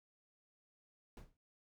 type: noise with exponential decay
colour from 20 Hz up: brown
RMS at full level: -45 dBFS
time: 1.17-1.37 s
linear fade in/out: 1 ms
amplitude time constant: 42 ms
effects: none